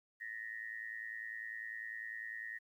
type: tone with amplitude modulation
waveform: sine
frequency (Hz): 1860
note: A#6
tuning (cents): -4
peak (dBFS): -38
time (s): 0.2-2.59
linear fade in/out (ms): 20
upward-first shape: sine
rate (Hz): 110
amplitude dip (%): 90
effects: 12-bit